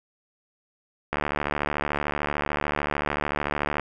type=click train; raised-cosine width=0.5 ms; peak=-10 dBFS; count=197; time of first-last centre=1.13-3.797 s; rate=73.5 Hz; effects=none